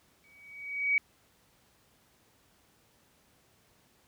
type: tone with exponential growth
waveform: sine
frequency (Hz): 2264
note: C#7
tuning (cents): +36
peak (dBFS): -21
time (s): 0.24-0.98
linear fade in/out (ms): 1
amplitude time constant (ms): 160
effects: pink hiss -66 dBFS RMS until 4.07 s + high-pass 60 Hz 12 dB/octave